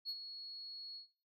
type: tone with ADSR envelope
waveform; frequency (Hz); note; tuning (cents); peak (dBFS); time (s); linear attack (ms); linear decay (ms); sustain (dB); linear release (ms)
sine; 4341; C#8; -37; -35; 0.05-1.07; 45; 46; -11; 110
effects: noise-tail reverb RT60 0.4 s tail -17 dB re dry + tanh soft clip ceiling -36 dBFS